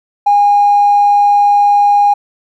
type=tone with tanh clipping; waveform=triangle; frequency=817 Hz; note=G#5; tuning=29 cents flat; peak=-5 dBFS; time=0.26-2.14 s; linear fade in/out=10 ms; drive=1 dB; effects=none